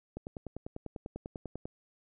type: click train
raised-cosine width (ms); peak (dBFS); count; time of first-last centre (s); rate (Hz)
2; -26; 16; 0.17-1.655; 10.1
effects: none